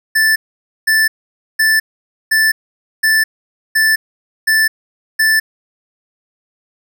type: tone bursts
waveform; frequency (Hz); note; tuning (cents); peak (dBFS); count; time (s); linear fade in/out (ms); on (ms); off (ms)
square; 1760; A6; 0; -10; 8; 0.15-5.4; 10; 210; 510
effects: none